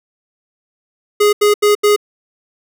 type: tone bursts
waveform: square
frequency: 415.3 Hz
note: G#4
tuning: in tune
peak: -9 dBFS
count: 4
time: 1.2-1.963 s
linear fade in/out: 10 ms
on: 130 ms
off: 81 ms
effects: none